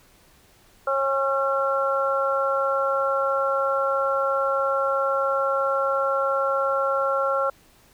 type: harmonic tone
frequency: 272.3 Hz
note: C#4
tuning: 31 cents flat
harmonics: 2 / 3 / 4 / 5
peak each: -23 / -32 / -30 / -24 dBFS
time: 0.87-7.5 s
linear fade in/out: 5 ms
effects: pink hiss -56 dBFS RMS until 7.93 s